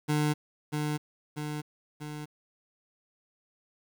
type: tone with echo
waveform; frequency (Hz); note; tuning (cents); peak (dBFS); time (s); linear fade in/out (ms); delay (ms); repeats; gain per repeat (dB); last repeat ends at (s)
25% pulse; 150; D3; +37; -21; 0.08-0.34; 20; 640; 3; -4; 2.26
effects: 10-bit